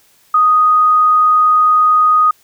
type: tone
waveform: sine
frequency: 1244.5 Hz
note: D#6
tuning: in tune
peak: -7 dBFS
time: 0.34-2.31 s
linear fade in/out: 5 ms
effects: white hiss -52 dBFS RMS until 2.43 s